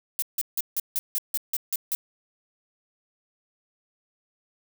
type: noise bursts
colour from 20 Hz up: violet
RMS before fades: -26 dBFS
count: 10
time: 0.19-1.95 s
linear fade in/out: 0 ms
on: 32 ms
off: 160 ms
effects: none